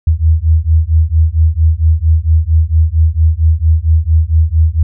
sine beating tone pair, 77.78 / 82.18 Hz, D#2 / E2, 0 / -5 cents, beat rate 4.4 Hz, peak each -10 dBFS, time 0.07-4.83 s, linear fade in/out 5 ms, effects none

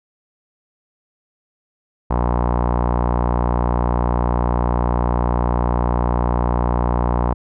sawtooth tone with low-pass filter, 60 Hz, B1, 49 cents flat, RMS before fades -18 dBFS, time 2.1-7.34 s, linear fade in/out 10 ms, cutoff 960 Hz, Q 3.3, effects none

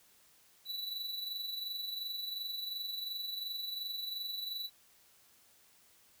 square tone with amplitude modulation, 3951 Hz, B7, in tune, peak -36 dBFS, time 0.65-4.7 s, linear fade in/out 50 ms, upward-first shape sine, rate 22.8 Hz, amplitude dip 50%, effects white hiss -65 dBFS RMS until 6.2 s

